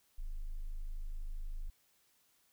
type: tone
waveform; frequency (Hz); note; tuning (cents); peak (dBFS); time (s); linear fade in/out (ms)
sine; 26.18; G#0; +15; -35; 0.18-1.7; 10
effects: tanh soft clip ceiling -35 dBFS + white hiss -72 dBFS RMS until 2.52 s